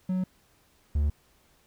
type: tone pair in turn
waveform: triangle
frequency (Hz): 185 / 73.59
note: F#3 / D2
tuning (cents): 0 / +4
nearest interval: octave + major third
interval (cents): 1596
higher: first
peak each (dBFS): -23 / -20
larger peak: second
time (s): 0.09-0.24 / 0.95-1.1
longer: neither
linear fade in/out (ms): 5
effects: pink hiss -64 dBFS RMS until 1.66 s